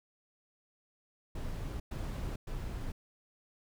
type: noise bursts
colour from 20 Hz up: brown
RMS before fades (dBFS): -38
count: 3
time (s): 1.35-2.92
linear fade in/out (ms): 5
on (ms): 450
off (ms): 110
effects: none